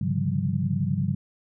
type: tone cluster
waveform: sine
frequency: 101 / 135.4 / 146.4 / 175.3 / 193.7 Hz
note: G#2 / C#3 / D3 / F3 / G3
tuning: -48 / -40 / -5 / +7 / -20 cents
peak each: -29 dBFS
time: 0.01-1.15 s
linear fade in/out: 5 ms
effects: none